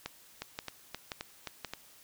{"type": "two click trains", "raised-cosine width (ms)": 0.2, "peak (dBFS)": [-20, -19], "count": [6, 4], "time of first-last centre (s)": [[0.42, 1.736], [0.06, 1.647]], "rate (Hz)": [3.8, 1.89], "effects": ["white hiss -58 dBFS RMS until 2.03 s"]}